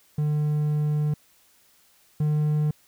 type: tone pair in turn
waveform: triangle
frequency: 150 / 151.04 Hz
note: D3 / D3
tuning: +37 / +49 cents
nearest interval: unison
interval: 12 cents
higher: second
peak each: -19 / -18 dBFS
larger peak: second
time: 0.18-1.14 / 2.2-2.71 s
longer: first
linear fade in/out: 5 ms
effects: white hiss -60 dBFS RMS until 2.87 s